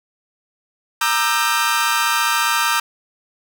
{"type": "chord", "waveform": "sawtooth", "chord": "E half-diminished seventh", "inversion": "second", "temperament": "equal with one note detuned", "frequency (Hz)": [932.3, 1203.5, 1318.5, 1568], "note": ["Bb5", "D6", "E6", "G6"], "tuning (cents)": [0, 42, 0, 0], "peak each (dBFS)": -18, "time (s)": [1.01, 2.8], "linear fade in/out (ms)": 5, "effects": []}